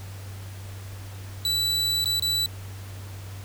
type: tone with dropouts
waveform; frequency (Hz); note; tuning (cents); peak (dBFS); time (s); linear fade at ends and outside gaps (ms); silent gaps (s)
40% pulse; 3955; B7; +2; -21; 1.45-2.46; 1; 2.044-2.057 / 2.197-2.223
effects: added 97 Hz sine -36 dBFS peak until 3.44 s + pink hiss -46 dBFS RMS until 3.44 s